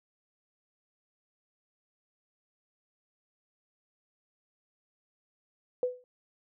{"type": "tone with exponential decay", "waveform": "sine", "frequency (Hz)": 498.8, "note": "B4", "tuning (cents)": 17, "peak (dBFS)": -22, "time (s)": [5.83, 6.04], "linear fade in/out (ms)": 1, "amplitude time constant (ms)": 45, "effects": []}